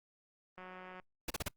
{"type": "click train", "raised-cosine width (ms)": 0.5, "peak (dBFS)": -35, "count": 78, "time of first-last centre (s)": [0.58, 0.998], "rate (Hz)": 184}
{"type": "noise bursts", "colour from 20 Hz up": "pink", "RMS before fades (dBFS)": -37, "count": 4, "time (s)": [1.28, 1.484], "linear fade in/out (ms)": 5, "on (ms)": 24, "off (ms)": 36}
{"effects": ["noise-tail reverb RT60 0.1 s tail -25 dB re dry", "Opus 32 kbps"]}